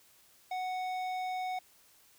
sine tone with tanh clipping, 740 Hz, F#5, in tune, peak -35 dBFS, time 0.51-1.59 s, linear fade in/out 5 ms, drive 13 dB, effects white hiss -63 dBFS RMS until 2.18 s

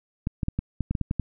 clicks, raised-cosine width 5 ms, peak -13 dBFS, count 10, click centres 0.271 / 0.432 / 0.484 / 0.59 / 0.807 / 0.91 / 0.952 / 1.013 / 1.111 / 1.197 s, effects none

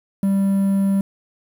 triangle tone with quantisation, 196 Hz, G3, in tune, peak -13 dBFS, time 0.23-1.01 s, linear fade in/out 2 ms, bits 7, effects none

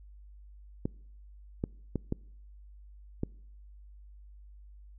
clicks, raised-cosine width 3 ms, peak -17 dBFS, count 5, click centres 0.855 / 1.639 / 1.957 / 2.124 / 3.234 s, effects noise-tail reverb RT60 0.7 s tail -26 dB re dry + added 50 Hz sine -49 dBFS peak until 4.98 s

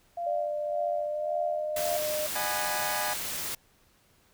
sine tone with tremolo, 690 Hz, F5, 21 cents flat, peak -28 dBFS, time 0.17-1.97 s, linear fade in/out 5 ms, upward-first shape sine, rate 1.8 Hz, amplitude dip 80%
sine tone with pitch glide, 595 to 607.9 Hz, D5 to D#5, +22 to -40 cents, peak -29 dBFS, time 0.26-2.27 s, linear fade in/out 10 ms, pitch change +38 cents, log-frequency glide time 1.06-1.31 s
white noise, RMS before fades -34 dBFS, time 1.76-3.55 s, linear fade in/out 5 ms
25% pulse chord, G# minor seventh, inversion second, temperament equal with one note detuned, 607.7 / 740 / 830.6 / 987.8 Hz, D#5 / F#5 / G#5 / B5, -41 / 0 / 0 / 0 cents, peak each -32 / -33 / -29 / -34 dBFS, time 2.35-3.14 s, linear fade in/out 10 ms
effects pink hiss -64 dBFS RMS until 4.33 s

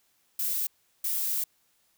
violet noise bursts at uneven times, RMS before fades -29 dBFS, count 2, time 0.39-0.67 / 1.04-1.44 s, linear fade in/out 5 ms, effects white hiss -69 dBFS RMS until 1.97 s

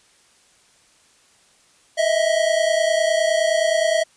square tone pair together, 629.6 / 659.3 Hz, D#5 / E5, +20 / 0 cents, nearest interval minor second, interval 80 cents, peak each -20 dBFS, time 1.97-4.04 s, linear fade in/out 20 ms, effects white hiss -56 dBFS RMS until 4.16 s + resampled to 22050 Hz

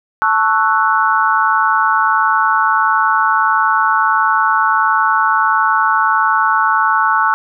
sine chord, F# minor seventh, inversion first, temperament equal, 880 / 1108.7 / 1318.5 / 1480 Hz, A5 / C#6 / E6 / F#6, 0 / 0 / 0 / 0 cents, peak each -16 dBFS, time 0.22-7.34 s, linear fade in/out 0 ms, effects none

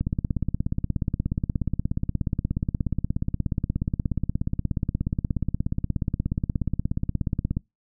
click train, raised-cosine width 5 ms, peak -12 dBFS, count 128, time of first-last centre 0.01-7.57 s, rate 16.8 Hz, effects noise-tail reverb RT60 0.2 s tail -25 dB re dry

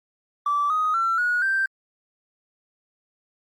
triangle tone with pitch steps, 1161 / 1251.5 / 1349.1 / 1454.3 / 1567.8 Hz, D6 / D#6 / E6 / F#6 / G6, -20 / +10 / +40 / -30 / 0 cents, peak -16 dBFS, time 0.46-1.66 s, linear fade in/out 5 ms, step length 240 ms, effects tanh soft clip ceiling -17 dBFS + Opus 48 kbps

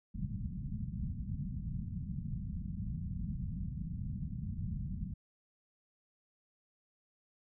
white low-pass noise, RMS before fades -39 dBFS, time 0.14-5.14 s, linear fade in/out 10 ms, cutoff 200 Hz, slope 48 dB/octave, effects none

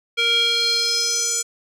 square tone with band-pass filter sweep, 466.2 Hz, A#4, in tune, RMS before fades -20 dBFS, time 0.17-1.43 s, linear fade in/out 20 ms, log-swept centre 2800 to 7300 Hz, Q 4.8, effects none

